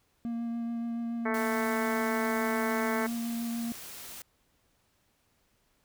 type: tone with vibrato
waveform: triangle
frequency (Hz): 233.1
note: A#3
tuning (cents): 0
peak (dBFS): -29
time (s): 0.25-3.72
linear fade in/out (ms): 0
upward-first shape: triangle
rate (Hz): 7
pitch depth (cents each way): 13
type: harmonic tone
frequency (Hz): 220.8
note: A3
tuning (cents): +6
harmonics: 2 / 3 / 4 / 5 / 6 / 7 / 8 / 9 / 10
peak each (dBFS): -34 / -36 / -37 / -38 / -39 / -39 / -40 / -41 / -41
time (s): 1.25-3.07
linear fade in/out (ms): 10
type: noise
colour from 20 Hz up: white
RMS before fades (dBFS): -44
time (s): 1.34-4.22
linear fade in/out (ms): 2
effects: pink hiss -71 dBFS RMS until 5.84 s